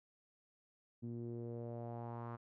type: tone with low-pass filter sweep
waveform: sawtooth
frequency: 117.7 Hz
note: A#2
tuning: 17 cents sharp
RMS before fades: -45 dBFS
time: 1.02-2.37 s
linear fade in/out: 20 ms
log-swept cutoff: 270 to 1200 Hz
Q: 3
effects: none